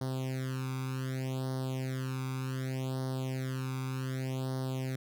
sawtooth tone with flanger, 130.81 Hz, C3, in tune, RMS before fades -35 dBFS, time 0.01-4.96 s, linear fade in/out 5 ms, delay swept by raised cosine 0.2 to 0.83 ms, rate 0.66 Hz, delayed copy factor +1, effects none

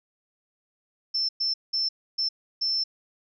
sine tone bursts at uneven times, 5330 Hz, E8, 18 cents sharp, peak -23 dBFS, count 5, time 1.14-1.29 / 1.4-1.54 / 1.73-1.89 / 2.18-2.29 / 2.61-2.84 s, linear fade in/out 10 ms, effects none

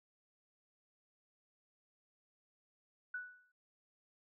sine tone with exponential decay, 1480 Hz, F#6, in tune, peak -37 dBFS, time 3.14-3.52 s, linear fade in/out 5 ms, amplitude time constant 82 ms, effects none

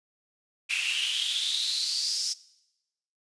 pink noise with high-pass filter sweep, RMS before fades -29 dBFS, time 0.69-2.34 s, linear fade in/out 20 ms, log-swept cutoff 2500 to 5400 Hz, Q 8.2, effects noise-tail reverb RT60 0.9 s tail -20 dB re dry + resampled to 22050 Hz

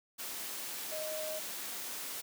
sine tone in noise, 622 Hz, D#5, 1 cent flat, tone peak -38 dBFS, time 0.91-1.4 s, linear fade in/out 20 ms, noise white, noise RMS -41 dBFS, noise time 0.18-2.22 s, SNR 0 dB, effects high-pass 200 Hz 12 dB/octave

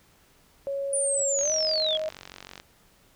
sine tone with pitch glide, 554.4 to 625.9 Hz, C#5 to D#5, 0 to +10 cents, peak -27 dBFS, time 0.67-2.09 s, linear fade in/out 0 ms, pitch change +210 cents, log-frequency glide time 1.4-1.52 s
sine linear sweep, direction down, 9510 to 3227 Hz, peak -24 dBFS, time 0.93-1.97 s, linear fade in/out 2 ms
click train, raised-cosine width 0.2 ms, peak -23 dBFS, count 57, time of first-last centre 1.39-2.6 s, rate 46.3 Hz
effects pink hiss -60 dBFS RMS until 3.15 s

